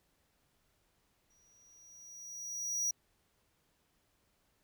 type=tone with exponential growth; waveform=square; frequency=5790 Hz; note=F#8; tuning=38 cents flat; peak=-30 dBFS; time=1.3-2.91 s; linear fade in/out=5 ms; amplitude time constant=350 ms; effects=pink hiss -75 dBFS RMS until 4.63 s